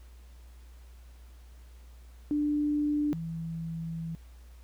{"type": "tone pair in turn", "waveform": "sine", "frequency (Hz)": [295.5, 164.27], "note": ["D4", "E3"], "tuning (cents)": [11, -6], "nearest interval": "minor seventh", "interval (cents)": 1017, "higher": "first", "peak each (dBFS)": [-25, -33], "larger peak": "first", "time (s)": [[2.31, 3.13], [3.13, 4.15]], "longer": "second", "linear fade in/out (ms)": 0, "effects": ["added 60 Hz sine -48 dBFS peak until 4.63 s", "pink hiss -63 dBFS RMS until 4.63 s"]}